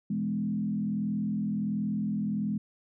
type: tone with frequency modulation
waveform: sine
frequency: 207.7 Hz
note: G#3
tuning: in tune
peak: -27 dBFS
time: 0.1-2.58 s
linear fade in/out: 5 ms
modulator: 41.4 Hz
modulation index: 0.94
effects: none